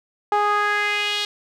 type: tone with band-pass filter sweep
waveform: sawtooth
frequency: 414 Hz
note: G#4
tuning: 5 cents flat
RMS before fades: -21 dBFS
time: 0.32-1.25 s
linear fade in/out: 2 ms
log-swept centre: 910 to 3700 Hz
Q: 2.8
effects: none